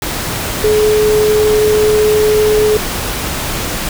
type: tone in noise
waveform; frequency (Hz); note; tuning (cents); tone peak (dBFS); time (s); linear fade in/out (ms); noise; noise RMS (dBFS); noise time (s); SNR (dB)
sine; 426.1; G#4; +44; -8; 0.64-2.77; 2; pink; -19; 0.02-3.89; +8
effects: none